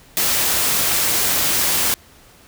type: noise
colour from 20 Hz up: white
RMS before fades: -18 dBFS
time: 0.17-1.94 s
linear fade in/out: 0 ms
effects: pink hiss -48 dBFS RMS until 2.47 s